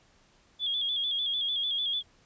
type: tone with vibrato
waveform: sine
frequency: 3369 Hz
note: G#7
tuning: 24 cents sharp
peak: -27 dBFS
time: 0.59-2.03 s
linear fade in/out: 50 ms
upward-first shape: square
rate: 6.7 Hz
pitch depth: 51 cents each way
effects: pink hiss -63 dBFS RMS until 2.25 s + resampled to 16000 Hz